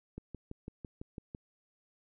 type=click train; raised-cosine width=3 ms; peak=-29 dBFS; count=8; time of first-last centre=0.18-1.349 s; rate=5.99 Hz; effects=none